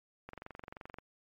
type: click train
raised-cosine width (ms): 0.5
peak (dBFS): -30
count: 17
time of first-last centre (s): 0.29-0.986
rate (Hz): 23
effects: MP3 48 kbps